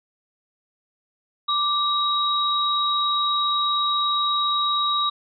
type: tone pair together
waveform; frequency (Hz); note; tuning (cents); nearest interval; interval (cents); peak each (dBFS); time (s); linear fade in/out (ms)
sine; 1175 / 3818; D6 / A#7; +1 / +41; octave + minor sixth; 2040; -22; 1.48-5.1; 10
effects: none